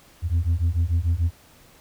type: beating tone pair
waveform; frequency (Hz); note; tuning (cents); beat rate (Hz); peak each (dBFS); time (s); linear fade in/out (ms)
sine; 81.1 / 87.9; E2 / F2; -28 / +12; 6.8; -20; 0.22-1.31; 50
effects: tanh soft clip ceiling -16 dBFS + pink hiss -53 dBFS RMS until 1.8 s